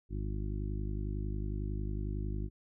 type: harmonic tone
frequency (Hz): 51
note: G#1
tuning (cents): -31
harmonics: 1 / 2 / 3 / 4 / 5 / 6 / 7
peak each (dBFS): -35 / -39 / -45 / -45 / -51 / -47 / -48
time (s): 0.09-2.5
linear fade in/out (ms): 50
effects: none